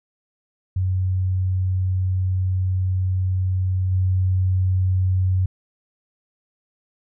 sine tone with level steps, 93 Hz, F#2, 9 cents sharp, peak -18 / -16 dBFS, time 0.76-5.46 s, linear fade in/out 5 ms, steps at 3.91 s, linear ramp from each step 20 ms, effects none

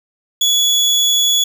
30% pulse tone, 3393 Hz, G#7, 36 cents sharp, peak -9 dBFS, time 0.41-1.44 s, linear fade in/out 5 ms, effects none

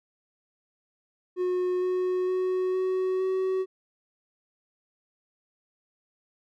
triangle tone with pitch steps, 363.1 / 366.5 / 369.9 / 373.3 / 376.8 Hz, F#4 / F#4 / F#4 / F#4 / F#4, -33 / -16 / 0 / +15 / +32 cents, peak -22 dBFS, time 1.36-3.66 s, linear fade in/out 50 ms, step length 460 ms, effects none

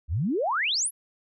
sine exponential sweep, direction up, 65 to 11840 Hz, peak -23 dBFS, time 0.08-0.91 s, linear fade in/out 50 ms, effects none

